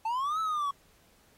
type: linear two-way sweep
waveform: triangle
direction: up then down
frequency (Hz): 867 to 1318.5 to 1108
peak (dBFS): -26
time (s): 0.05-0.71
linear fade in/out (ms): 5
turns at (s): 0.4
effects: pink hiss -64 dBFS RMS until 1.37 s + AAC 48 kbps